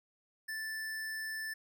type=tone; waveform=square; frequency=1760 Hz; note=A6; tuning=in tune; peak=-38 dBFS; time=0.48-1.54 s; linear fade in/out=10 ms; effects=none